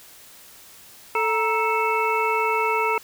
harmonic tone with a mistuned harmonic, 440 Hz, A4, in tune, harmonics 1 / 2 / 3 / 5 / 6, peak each -25 / -23 / -26 / -28 / -29 dBFS, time 1.15-2.98 s, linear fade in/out 2 ms, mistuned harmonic 2, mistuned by +110 cents, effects white hiss -47 dBFS RMS until 3.03 s

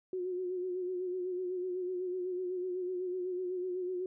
sine tone with vibrato, 364.4 Hz, F#4, 26 cents flat, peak -33 dBFS, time 0.13-4.06 s, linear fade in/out 2 ms, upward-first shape sine, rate 8 Hz, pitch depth 44 cents each way, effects none

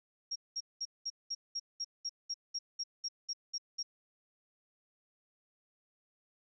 sine tone bursts, 5588 Hz, F8, in tune, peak -34 dBFS, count 15, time 0.31-3.83 s, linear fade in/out 10 ms, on 48 ms, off 200 ms, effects none

